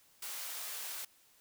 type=high-pass noise; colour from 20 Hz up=white; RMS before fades=-42 dBFS; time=0.22-1.05 s; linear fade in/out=5 ms; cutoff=650 Hz; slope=12 dB/octave; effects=white hiss -66 dBFS RMS until 1.4 s